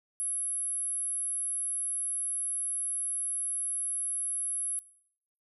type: tone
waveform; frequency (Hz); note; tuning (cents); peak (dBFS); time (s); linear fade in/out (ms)
sine; 10900; F9; -43; -29; 0.2-4.79; 0
effects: noise-tail reverb RT60 0.7 s tail -23 dB re dry